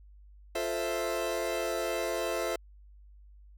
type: chord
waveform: 40% pulse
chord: F major seventh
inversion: none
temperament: equal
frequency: 349.2 / 440 / 523.3 / 659.3 Hz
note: F4 / A4 / C5 / E5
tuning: 0 / 0 / 0 / 0 cents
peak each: -36 / -36 / -35 / -33 dBFS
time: 0.55-2.56 s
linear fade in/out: 5 ms
effects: added 50 Hz sine -51 dBFS peak until 3.57 s